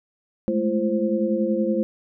sine tone cluster, 209.8 / 220.4 / 340.7 / 524 Hz, G#3 / A3 / F4 / C5, +18 / +3 / -43 / +2 cents, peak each -25 dBFS, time 0.48-1.83 s, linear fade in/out 0 ms, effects none

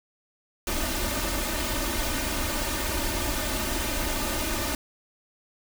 pink noise with comb filter, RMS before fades -28 dBFS, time 0.67-4.75 s, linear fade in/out 2 ms, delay 3.3 ms, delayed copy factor +0.9, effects none

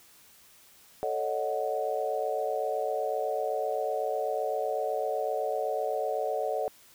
sine chord, D# half-diminished seventh, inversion second, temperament equal, 440 / 554.4 / 622.3 / 740 Hz, A4 / C#5 / D#5 / F#5, 0 / 0 / 0 / 0 cents, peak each -33 dBFS, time 1.03-6.68 s, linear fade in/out 0 ms, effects white hiss -57 dBFS RMS until 6.94 s

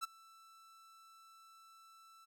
45% pulse tone with ADSR envelope, 1327 Hz, E6, 11 cents sharp, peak -35 dBFS, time 0.01-2.26 s, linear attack 29 ms, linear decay 16 ms, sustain -24 dB, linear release 23 ms, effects none

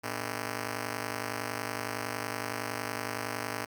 5% pulse ring-modulated tone, 180 Hz, F#3, 47 cents flat, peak -19 dBFS, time 0.03-3.66 s, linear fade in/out 20 ms, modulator 64.6 Hz, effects Opus 48 kbps

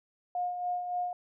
sine tone with tremolo, 715 Hz, F5, 41 cents sharp, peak -28 dBFS, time 0.35-1.13 s, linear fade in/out 2 ms, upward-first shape sine, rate 3.5 Hz, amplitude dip 50%, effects none

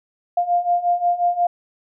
sine beating tone pair, 698.5 / 704.1 Hz, F5 / F5, 0 / +14 cents, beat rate 5.6 Hz, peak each -21 / -18 dBFS, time 0.37-1.47 s, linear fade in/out 5 ms, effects none

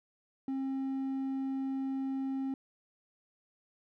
sine tone with hard clipping, 268 Hz, C4, 42 cents sharp, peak -33 dBFS, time 0.48-2.54 s, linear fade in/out 2 ms, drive 3 dB, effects none

